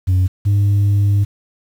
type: tone pair in turn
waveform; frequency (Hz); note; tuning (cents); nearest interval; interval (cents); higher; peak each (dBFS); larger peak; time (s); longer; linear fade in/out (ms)
sine; 92.5 / 101.09; F#2 / G#2; 0 / -46; major second; 154; second; -8; neither; 0.07-0.28 / 0.45-1.25; second; 20
effects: tanh soft clip ceiling -10 dBFS + 7-bit